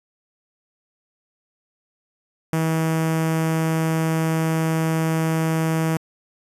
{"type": "tone with notch filter", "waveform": "sawtooth", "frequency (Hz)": 161.1, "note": "E3", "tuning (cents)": -39, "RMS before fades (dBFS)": -21, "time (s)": [2.53, 5.97], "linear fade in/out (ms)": 0, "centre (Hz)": 4000, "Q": 1.3, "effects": ["resampled to 32000 Hz"]}